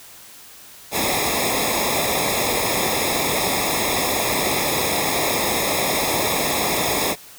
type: noise with comb filter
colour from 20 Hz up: pink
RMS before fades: -21 dBFS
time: 0.91-7.16 s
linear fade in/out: 50 ms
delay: 0.67 ms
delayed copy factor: -1
effects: white hiss -43 dBFS RMS until 7.38 s